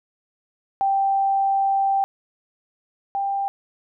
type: tone pair in turn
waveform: sine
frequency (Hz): 784 / 791.7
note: G5 / G5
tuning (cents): 0 / +17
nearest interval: unison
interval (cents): 17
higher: second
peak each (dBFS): -17 / -21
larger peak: first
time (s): 0.81-2.04 / 3.15-3.48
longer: first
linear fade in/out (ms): 0
effects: none